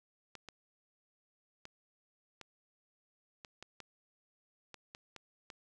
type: clicks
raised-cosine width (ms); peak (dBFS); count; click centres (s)
0.2; -30; 11; 0.353 / 0.487 / 1.654 / 2.413 / 3.448 / 3.626 / 3.803 / 4.743 / 4.949 / 5.163 / 5.502
effects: none